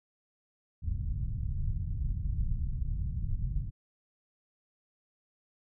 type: low-pass noise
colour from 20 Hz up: pink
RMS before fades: -32 dBFS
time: 0.82-3.71 s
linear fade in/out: 20 ms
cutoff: 130 Hz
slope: 24 dB/octave
effects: none